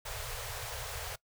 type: band-stop noise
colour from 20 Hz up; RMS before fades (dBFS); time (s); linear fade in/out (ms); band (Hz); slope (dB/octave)
pink; -40; 0.05-1.16; 10; 130 to 420; 96
effects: noise-tail reverb RT60 0.1 s tail -21 dB re dry